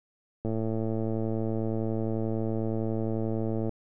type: click train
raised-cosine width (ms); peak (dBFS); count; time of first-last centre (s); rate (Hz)
2; -18; 361; 0.45-3.693; 111
effects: none